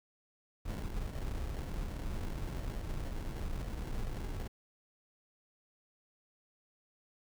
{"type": "noise with sample-and-hold", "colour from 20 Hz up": "brown", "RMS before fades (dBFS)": -38, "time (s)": [0.65, 4.48], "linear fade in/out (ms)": 10, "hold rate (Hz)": 1225, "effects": []}